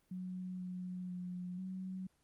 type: tone with pitch steps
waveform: sine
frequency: 183.5 / 181.8 / 179.7 / 187.1 Hz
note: F#3 / F#3 / F3 / F#3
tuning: -14 / -30 / +50 / +20 cents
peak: -40 dBFS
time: 0.11-2.07 s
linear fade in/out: 5 ms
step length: 490 ms
effects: pink hiss -75 dBFS RMS until 2.23 s + Opus 24 kbps